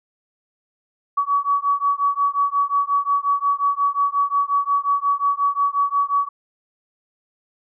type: beating tone pair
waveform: sine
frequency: 1131 / 1136.6 Hz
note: C#6 / C#6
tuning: +34 / +43 cents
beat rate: 5.6 Hz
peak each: -20 dBFS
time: 1.17-6.29 s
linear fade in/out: 10 ms
effects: none